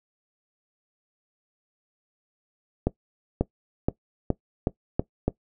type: accelerating click train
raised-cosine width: 2 ms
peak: -8 dBFS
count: 7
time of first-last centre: 2.87-5.28 s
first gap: 540 ms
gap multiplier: 0.88
effects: noise-tail reverb RT60 0.1 s tail -19 dB re dry